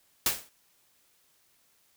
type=noise with exponential decay; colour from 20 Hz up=white; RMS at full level=-22 dBFS; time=0.26-0.49 s; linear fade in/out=2 ms; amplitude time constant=50 ms; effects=white hiss -67 dBFS RMS until 1.96 s